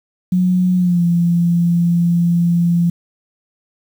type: tone with pitch glide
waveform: sine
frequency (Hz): 181.9 to 171.69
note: F#3 to F3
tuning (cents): -29 to -29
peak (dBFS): -11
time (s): 0.32-2.9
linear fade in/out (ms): 5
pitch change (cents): -100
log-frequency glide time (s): 0.76-1.04
effects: 7-bit